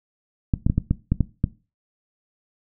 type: clicks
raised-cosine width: 5 ms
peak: -6 dBFS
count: 8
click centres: 0.538 / 0.665 / 0.699 / 0.78 / 0.91 / 1.12 / 1.207 / 1.441 s
effects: noise-tail reverb RT60 0.3 s tail -18 dB re dry